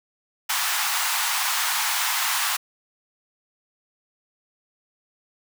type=high-pass noise; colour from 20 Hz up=pink; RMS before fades=-24 dBFS; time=0.49-2.57 s; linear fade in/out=10 ms; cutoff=820 Hz; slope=48 dB/octave; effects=none